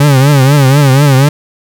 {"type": "tone with vibrato", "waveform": "40% pulse", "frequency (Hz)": 138.59, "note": "C#3", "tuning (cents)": 0, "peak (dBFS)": -3, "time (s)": [0, 1.29], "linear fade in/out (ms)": 5, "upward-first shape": "triangle", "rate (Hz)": 4.1, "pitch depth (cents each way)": 140, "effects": []}